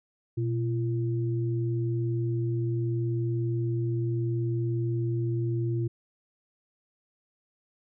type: tone pair together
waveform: sine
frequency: 120.74 / 341.5 Hz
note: B2 / F4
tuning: -39 / -39 cents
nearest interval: octave + tritone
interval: 1800 cents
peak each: -26 / -32 dBFS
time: 0.37-5.88 s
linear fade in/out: 10 ms
effects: none